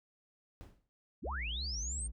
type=noise with exponential decay; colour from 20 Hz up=brown; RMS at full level=-46 dBFS; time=0.61-0.89 s; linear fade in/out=0 ms; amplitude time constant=59 ms
type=linear sweep; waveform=sine; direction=up; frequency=92.5 to 8830 Hz; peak=-38 dBFS; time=1.22-2.08 s; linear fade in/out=20 ms
type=tone with vibrato; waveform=triangle; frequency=62 Hz; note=B1; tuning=7 cents sharp; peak=-36 dBFS; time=1.24-2.12 s; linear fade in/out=20 ms; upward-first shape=triangle; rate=3.1 Hz; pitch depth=230 cents each way
effects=none